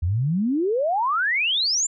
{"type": "exponential sweep", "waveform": "sine", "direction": "up", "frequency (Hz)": [79.4, 7440], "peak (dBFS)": -19, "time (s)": [0.02, 1.87], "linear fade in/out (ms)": 10, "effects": []}